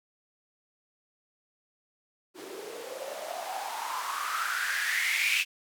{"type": "noise with band-pass filter sweep", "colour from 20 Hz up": "blue", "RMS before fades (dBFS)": -32, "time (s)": [2.34, 5.45], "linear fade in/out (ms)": 50, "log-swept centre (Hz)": [350, 2600], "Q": 7.1, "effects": []}